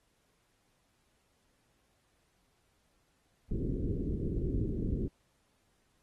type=low-pass noise; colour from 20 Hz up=pink; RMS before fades=-33 dBFS; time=3.51-5.08 s; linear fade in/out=2 ms; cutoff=420 Hz; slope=48 dB/octave; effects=pink hiss -74 dBFS RMS until 6.02 s + AAC 32 kbps